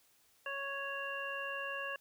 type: harmonic tone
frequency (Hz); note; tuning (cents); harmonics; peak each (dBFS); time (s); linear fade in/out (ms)
554.4; C#5; 0; 1 / 2 / 3 / 5; -44 / -44 / -41 / -43; 0.46-1.96; 2
effects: white hiss -69 dBFS RMS until 2 s